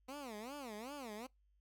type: tone with vibrato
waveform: 15% pulse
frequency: 246.9 Hz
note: B3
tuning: in tune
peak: -39 dBFS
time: 0.08-1.27 s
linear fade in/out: 10 ms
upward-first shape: sine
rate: 2.6 Hz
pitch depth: 300 cents each way
effects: noise-tail reverb RT60 0.2 s tail -26 dB re dry + added 50 Hz sine -70 dBFS peak until 1.6 s